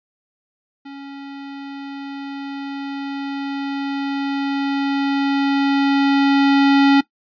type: tone with level ramp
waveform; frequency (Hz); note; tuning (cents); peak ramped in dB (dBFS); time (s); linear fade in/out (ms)
square; 277.8; C#4; +4; -33 to -10; 0.85-7.01; 10
effects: noise-tail reverb RT60 0.1 s tail -18 dB re dry + resampled to 11025 Hz